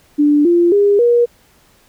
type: tone with pitch steps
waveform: sine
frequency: 293.7 / 345.3 / 405.9 / 477.1 Hz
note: D4 / F4 / G#4 / A#4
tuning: 0 / -20 / -40 / +40 cents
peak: -8 dBFS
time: 0.18-1.26 s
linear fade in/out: 20 ms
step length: 270 ms
effects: pink hiss -52 dBFS RMS until 1.88 s